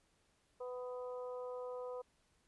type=harmonic tone; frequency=249.6 Hz; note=B3; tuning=19 cents sharp; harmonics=2 / 3 / 4 / 5; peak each=-42 / -56 / -52 / -56 dBFS; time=0.6-2.02 s; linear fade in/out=10 ms; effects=pink hiss -75 dBFS RMS until 2.47 s + resampled to 24000 Hz